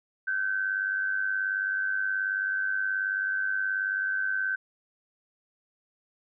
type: tone with amplitude modulation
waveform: sine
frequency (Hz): 1538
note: G6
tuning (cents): -33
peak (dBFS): -23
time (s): 0.27-4.56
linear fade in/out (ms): 10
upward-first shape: sine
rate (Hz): 98.7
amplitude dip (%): 60
effects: none